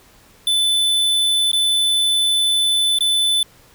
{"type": "tone with dropouts", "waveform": "square", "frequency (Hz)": 3508, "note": "A7", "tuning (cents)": -6, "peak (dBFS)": -15, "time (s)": [0.47, 3.43], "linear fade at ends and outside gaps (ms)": 2, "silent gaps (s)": [[1.516, 1.531], [2.987, 3.007]], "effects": ["pink hiss -50 dBFS RMS until 3.74 s"]}